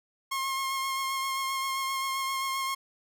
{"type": "tone with vibrato", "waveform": "sawtooth", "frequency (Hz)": 1074, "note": "C6", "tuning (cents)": 45, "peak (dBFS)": -25, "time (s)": [0.31, 2.75], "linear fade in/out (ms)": 10, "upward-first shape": "sine", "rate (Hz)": 7.6, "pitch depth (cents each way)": 18, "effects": []}